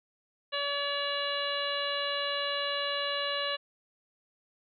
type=harmonic tone; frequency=570 Hz; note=C#5; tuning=48 cents sharp; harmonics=1 / 2 / 3 / 4 / 5 / 6 / 7; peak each=-35 / -37 / -37 / -44 / -35 / -41 / -37 dBFS; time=0.52-3.57 s; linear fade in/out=20 ms; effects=none